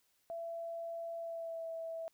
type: tone with pitch glide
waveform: sine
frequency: 670 to 656.6 Hz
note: E5 to E5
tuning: +28 to -7 cents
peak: -39 dBFS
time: 0.3-2.08 s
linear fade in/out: 0 ms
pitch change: -35 cents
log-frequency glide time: 1.18-1.67 s
effects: white hiss -75 dBFS RMS until 2.13 s